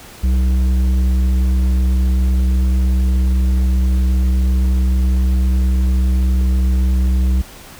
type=tone with tanh clipping; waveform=triangle; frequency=63.7 Hz; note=C2; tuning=46 cents flat; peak=-13 dBFS; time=0.23-7.42 s; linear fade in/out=10 ms; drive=13 dB; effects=pink hiss -38 dBFS RMS until 7.79 s